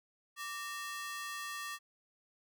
sawtooth ring-modulated tone, 1503 Hz, F#6, 27 cents sharp, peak -33 dBFS, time 0.36-1.79 s, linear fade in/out 50 ms, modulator 335 Hz, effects none

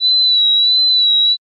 sine tone with vibrato, 3951 Hz, B7, in tune, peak -9 dBFS, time 0-1.37 s, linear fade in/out 50 ms, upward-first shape sine, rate 1.5 Hz, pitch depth 44 cents each way, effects Opus 24 kbps

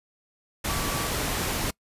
sine tone in noise, 1148 Hz, D6, 40 cents flat, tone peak -35 dBFS, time 0.69-1.09 s, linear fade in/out 10 ms, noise pink, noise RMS -28 dBFS, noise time 0.64-1.71 s, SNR -10 dB, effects noise-tail reverb RT60 0.1 s tail -25 dB re dry + resampled to 32000 Hz

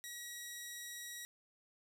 10% pulse tone, 1915 Hz, A#6, 46 cents sharp, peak -36 dBFS, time 0.04-1.25 s, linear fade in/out 0 ms, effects none

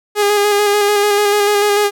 sawtooth tone with vibrato, 411.4 Hz, G#4, 16 cents flat, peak -7 dBFS, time 0.15-1.91 s, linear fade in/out 50 ms, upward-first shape square, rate 6.8 Hz, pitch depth 21 cents each way, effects none

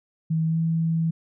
sine tone with pitch glide, 160.7 to 163.6 Hz, E3 to E3, -44 to -13 cents, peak -20 dBFS, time 0.3-1.11 s, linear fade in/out 10 ms, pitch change +31 cents, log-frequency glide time 0.46-0.58 s, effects none

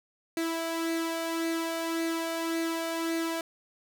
sawtooth tone with flanger, 329.6 Hz, E4, in tune, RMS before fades -31 dBFS, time 0.37-3.41 s, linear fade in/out 2 ms, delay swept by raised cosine 0.46 to 1.37 ms, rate 1.8 Hz, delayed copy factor +0.5, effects none

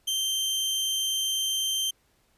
sawtooth tone, 3136 Hz, G7, in tune, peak -22 dBFS, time 0.07-1.91 s, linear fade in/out 10 ms, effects pink hiss -67 dBFS RMS until 2.37 s + resampled to 32000 Hz

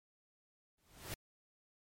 pink noise with exponential growth, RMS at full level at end -40 dBFS, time 0.78-1.14 s, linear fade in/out 2 ms, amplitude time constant 77 ms, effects MP3 64 kbps

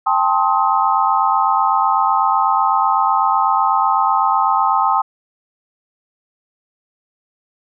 sine chord, A half-diminished seventh, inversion third, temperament just, 792 / 880 / 1056 / 1267.2 Hz, G5 / A5 / C6 / Eb6, +18 / 0 / +16 / +31 cents, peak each -18 dBFS, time 0.06-5.02 s, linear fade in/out 10 ms, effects none

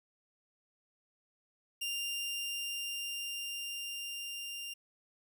sawtooth tone with level ramp, 2794 Hz, F7, in tune, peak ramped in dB -31 to -37 dBFS, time 1.81-4.74 s, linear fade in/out 10 ms, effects none

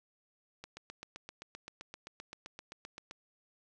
click train, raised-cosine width 0.2 ms, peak -28 dBFS, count 20, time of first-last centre 0.64-3.111 s, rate 7.69 Hz, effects none

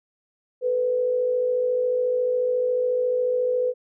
sine tone pair together, 445.3 / 499.4 Hz, A4 / B4, +21 / +19 cents, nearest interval major second, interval 198 cents, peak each -30 / -20 dBFS, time 0.61-3.74 s, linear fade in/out 50 ms, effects none

